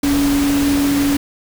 sine tone in noise, 283.1 Hz, C#4, 37 cents sharp, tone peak -13 dBFS, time 0.03-1.17 s, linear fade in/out 5 ms, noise pink, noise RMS -23 dBFS, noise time 0.03-1.17 s, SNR +7 dB, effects none

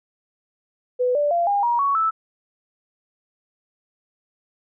sine tone with pitch steps, 497.9 / 585.3 / 688.1 / 808.8 / 950.8 / 1117.7 / 1314 Hz, B4 / D5 / F5 / G#5 / A#5 / C#6 / E6, +14 / -6 / -26 / -46 / +34 / +14 / -6 cents, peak -17 dBFS, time 0.99-2.11 s, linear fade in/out 20 ms, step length 160 ms, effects none

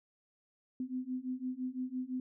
sine beating tone pair, 252 / 257.9 Hz, B3 / C4, +35 / -25 cents, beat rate 5.9 Hz, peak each -39 / -38 dBFS, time 0.8-2.2 s, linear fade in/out 2 ms, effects none

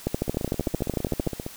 two click trains, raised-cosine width 2 ms, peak -10 / -17 dBFS, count 17 / 19, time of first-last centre 0.07-1.273 / 0.28-1.464 s, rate 13.3 / 15.2 Hz, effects white hiss -44 dBFS RMS until 1.56 s

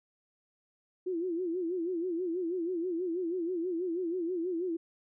sine tone with vibrato, 349.2 Hz, F4, in tune, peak -30 dBFS, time 1.06-4.77 s, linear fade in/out 10 ms, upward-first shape sine, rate 6.2 Hz, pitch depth 120 cents each way, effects none

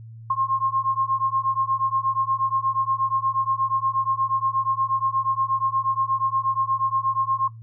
sine beating tone pair, 1064 / 1072.4 Hz, C6 / C6, +29 / +42 cents, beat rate 8.4 Hz, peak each -23 dBFS, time 0.3-7.48 s, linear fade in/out 5 ms, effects noise-tail reverb RT60 0.2 s tail -20 dB re dry + added 113 Hz sine -38 dBFS peak until 7.62 s

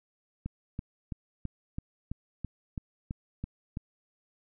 click train, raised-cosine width 5 ms, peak -22 dBFS, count 11, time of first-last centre 0.46-3.771 s, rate 3.02 Hz, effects none

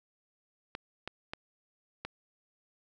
clicks, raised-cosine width 0.3 ms, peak -21 dBFS, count 4, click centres 0.751 / 1.076 / 1.335 / 2.05 s, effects none

